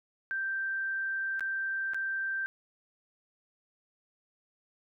sine tone with dropouts, 1568 Hz, G6, in tune, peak -30 dBFS, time 0.31-2.46 s, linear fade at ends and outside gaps 0 ms, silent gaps 1.395-1.407 / 1.935-1.945 s, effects none

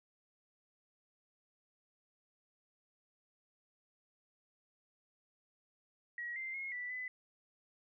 sine tone with pitch steps, 1910 / 2086 / 2158 / 1970 / 2007 Hz, A#6 / C7 / C#7 / B6 / B6, +42 / -6 / -47 / -5 / +27 cents, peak -39 dBFS, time 6.18-7.08 s, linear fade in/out 2 ms, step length 180 ms, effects none

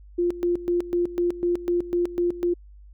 sine tone with tremolo, 349.2 Hz, F4, in tune, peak -19 dBFS, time 0.18-2.54 s, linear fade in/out 10 ms, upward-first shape square, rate 4 Hz, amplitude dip 80%, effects added 50 Hz sine -44 dBFS peak until 2.93 s

